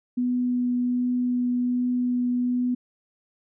sine tone with vibrato, 246.9 Hz, B3, in tune, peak -21 dBFS, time 0.17-2.75 s, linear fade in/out 10 ms, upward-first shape triangle, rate 1.3 Hz, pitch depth 8 cents each way, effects none

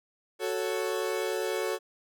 40% pulse chord, F# minor, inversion none, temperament equal, 370 / 440 / 554.4 Hz, F#4 / A4 / C#5, 0 / 0 / 0 cents, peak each -32 / -31 / -34 dBFS, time 0.39-1.79 s, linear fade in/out 50 ms, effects none

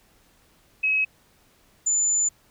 sine tone pair in turn, 2558 / 7041 Hz, D#7 / A8, +47 / 0 cents, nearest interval octave + tritone, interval 1753 cents, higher second, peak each -19 dBFS, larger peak neither, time 0.83-1.05 / 1.86-2.29 s, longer second, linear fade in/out 10 ms, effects pink hiss -60 dBFS RMS until 2.5 s

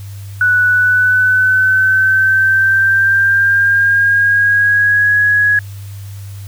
sine tone with pitch glide, 1480 to 1670.9 Hz, F#6 to G#6, 0 to +10 cents, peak -8 dBFS, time 0.41-5.59 s, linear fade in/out 2 ms, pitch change +210 cents, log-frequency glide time 0.67-5.17 s, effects added 99 Hz sine -26 dBFS peak until 6.47 s + white hiss -42 dBFS RMS until 6.47 s

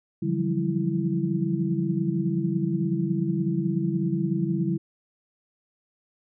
sine tone cluster, 143.3 / 168.9 / 179.6 / 196.2 / 330.8 Hz, D3 / E3 / F3 / G3 / E4, -42 / +42 / +49 / +2 / +6 cents, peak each -29 dBFS, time 0.22-4.78 s, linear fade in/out 10 ms, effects none

